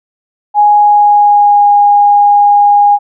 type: tone with pitch glide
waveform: sine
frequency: 830.6 to 819.2 Hz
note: G#5 to G#5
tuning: 0 to -24 cents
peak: -3 dBFS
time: 0.54-2.99 s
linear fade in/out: 50 ms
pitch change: -24 cents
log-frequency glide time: 0.76-1.68 s
effects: none